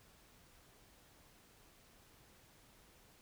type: silence
effects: pink hiss -65 dBFS RMS until 3.21 s